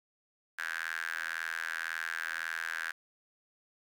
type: tone with high-pass filter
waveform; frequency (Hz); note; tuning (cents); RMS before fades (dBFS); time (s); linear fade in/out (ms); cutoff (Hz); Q
sawtooth; 81.9; E2; -11; -37; 0.58-2.92; 10; 1600; 9
effects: none